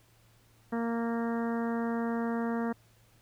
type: harmonic tone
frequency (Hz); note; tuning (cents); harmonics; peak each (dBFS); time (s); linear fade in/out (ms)
231.8; A#3; -10; 1 / 2 / 3 / 4 / 5 / 6 / 7 / 8; -30 / -36 / -40 / -42 / -44 / -46 / -47 / -48; 0.72-2.73; 10
effects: added 113 Hz sine -63 dBFS peak until 3.21 s + pink hiss -65 dBFS RMS until 3.21 s